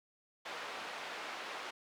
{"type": "band-pass noise", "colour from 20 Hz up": "pink", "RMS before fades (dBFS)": -44, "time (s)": [0.45, 1.71], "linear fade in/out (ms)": 10, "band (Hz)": [630, 3300], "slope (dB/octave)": 12, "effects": []}